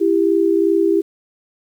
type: tone pair together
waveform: sine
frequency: 333 / 395.7 Hz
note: E4 / G4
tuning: +18 / +16 cents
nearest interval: minor third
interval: 298 cents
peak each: -15 dBFS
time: 0-1.02 s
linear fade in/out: 20 ms
effects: 8-bit